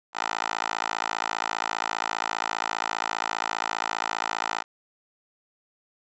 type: tone with high-pass filter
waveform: 10% pulse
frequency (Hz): 55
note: A1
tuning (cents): 0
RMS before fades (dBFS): -29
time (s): 0.13-4.64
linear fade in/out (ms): 50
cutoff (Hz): 970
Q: 2
effects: resampled to 16000 Hz